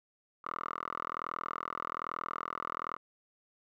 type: tone with band-pass filter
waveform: 5% pulse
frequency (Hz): 41.2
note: E1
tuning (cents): 0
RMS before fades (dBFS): -39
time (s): 0.44-2.97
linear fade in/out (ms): 10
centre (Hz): 1200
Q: 6
effects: none